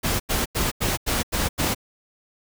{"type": "noise bursts", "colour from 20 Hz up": "pink", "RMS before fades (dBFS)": -23, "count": 7, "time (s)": [0.03, 1.748], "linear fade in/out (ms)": 20, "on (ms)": 170, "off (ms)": 88, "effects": []}